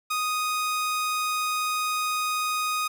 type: tone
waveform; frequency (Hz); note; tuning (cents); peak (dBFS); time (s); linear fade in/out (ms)
sawtooth; 1244.5; D#6; 0; -21; 0.1-2.88; 10
effects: none